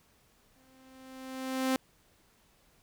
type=tone with exponential growth; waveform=sawtooth; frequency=261.6 Hz; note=C4; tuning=in tune; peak=-21 dBFS; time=0.56-1.76 s; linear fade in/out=1 ms; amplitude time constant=260 ms; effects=pink hiss -66 dBFS RMS until 2.82 s